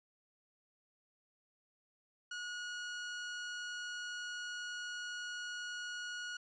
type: tone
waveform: sawtooth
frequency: 1451 Hz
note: F#6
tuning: 34 cents flat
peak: -37 dBFS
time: 2.31-6.37 s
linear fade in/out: 5 ms
effects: resampled to 16000 Hz